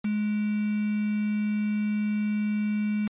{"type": "tone with quantisation", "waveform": "sine", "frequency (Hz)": 210.2, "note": "G#3", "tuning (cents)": 21, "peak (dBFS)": -24, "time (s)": [0.04, 3.08], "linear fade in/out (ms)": 10, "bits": 6, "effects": ["resampled to 8000 Hz"]}